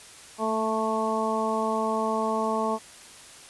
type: harmonic tone with a mistuned harmonic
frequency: 220 Hz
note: A3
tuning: in tune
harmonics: 1 / 2 / 3 / 4 / 5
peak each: -30 / -30 / -30 / -30 / -30 dBFS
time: 0.38-2.79 s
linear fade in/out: 50 ms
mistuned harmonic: 1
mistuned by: +18 cents
effects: white hiss -47 dBFS RMS until 3.49 s + resampled to 24000 Hz